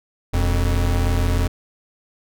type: tone pair together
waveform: square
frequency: 41.28 / 87.31 Hz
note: E1 / F2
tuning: +3 / 0 cents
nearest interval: octave + minor second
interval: 1297 cents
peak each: -20 dBFS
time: 0.33-1.48 s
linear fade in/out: 10 ms
effects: none